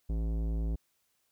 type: tone with tanh clipping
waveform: sine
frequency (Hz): 55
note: A1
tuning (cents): 0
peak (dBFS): -31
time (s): 0.09-0.76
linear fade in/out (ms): 10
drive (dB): 16
effects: white hiss -75 dBFS RMS until 1.31 s